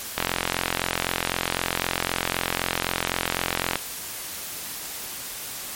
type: click train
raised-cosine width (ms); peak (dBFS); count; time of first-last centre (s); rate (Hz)
0.3; -5; 158; 0.18-3.756; 43.9
effects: white hiss -34 dBFS RMS until 5.75 s + MP3 64 kbps